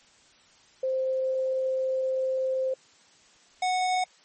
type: tone pair in turn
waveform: sine / square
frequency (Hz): 523 / 736.9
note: C5 / F#5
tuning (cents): -1 / -7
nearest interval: tritone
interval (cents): 594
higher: second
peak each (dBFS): -24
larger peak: neither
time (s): 0.83-2.74 / 3.62-4.04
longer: first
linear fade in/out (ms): 5
effects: white hiss -58 dBFS RMS until 4.24 s + MP3 32 kbps